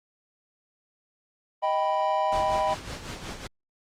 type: chord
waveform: triangle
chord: Eb augmented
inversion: none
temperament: equal with one note detuned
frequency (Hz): 625.5 / 784 / 987.8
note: Eb5 / G5 / B5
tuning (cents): +9 / 0 / 0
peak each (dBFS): -25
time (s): 1.62-2.75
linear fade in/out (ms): 20
type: noise with tremolo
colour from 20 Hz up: pink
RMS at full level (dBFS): -35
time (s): 2.32-3.47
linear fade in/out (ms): 2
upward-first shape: sine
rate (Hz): 5.4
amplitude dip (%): 55
effects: low-pass 7000 Hz 12 dB/octave + Opus 32 kbps